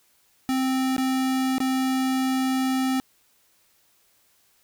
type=tone with dropouts; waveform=square; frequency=261.6 Hz; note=C4; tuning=in tune; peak=-22 dBFS; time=0.49-3 s; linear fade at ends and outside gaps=0 ms; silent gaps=0.965-0.981 / 1.582-1.603 s; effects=white hiss -63 dBFS RMS until 4.63 s